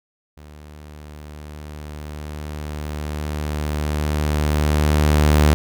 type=tone with level ramp; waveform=sawtooth; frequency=75.1 Hz; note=D2; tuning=39 cents sharp; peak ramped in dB=-36 to -7 dBFS; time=0.37-5.54 s; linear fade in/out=0 ms; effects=none